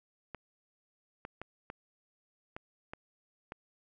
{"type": "clicks", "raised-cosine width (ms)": 0.5, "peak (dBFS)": -26, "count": 7, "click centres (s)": [0.347, 1.251, 1.416, 1.701, 2.565, 2.935, 3.521], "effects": []}